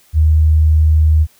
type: tone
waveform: sine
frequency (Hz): 77.9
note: D#2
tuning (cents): +3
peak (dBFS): -7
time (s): 0.13-1.27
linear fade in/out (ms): 50
effects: white hiss -51 dBFS RMS until 1.39 s